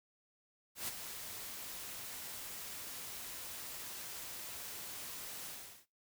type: noise with ADSR envelope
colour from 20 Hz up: white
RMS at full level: -38 dBFS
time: 0.75-5.86 s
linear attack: 130 ms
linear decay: 20 ms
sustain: -8 dB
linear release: 380 ms
effects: noise-tail reverb RT60 0.2 s tail -18 dB re dry